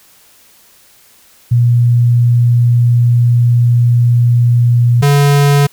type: tone pair in turn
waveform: sine / square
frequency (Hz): 120 / 142.7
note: B2 / D3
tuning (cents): -49 / -49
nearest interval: minor third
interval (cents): 300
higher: second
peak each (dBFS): -6 / -7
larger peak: first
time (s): 1.51-5.02 / 5.02-5.67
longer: first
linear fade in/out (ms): 10
effects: white hiss -46 dBFS RMS until 5.72 s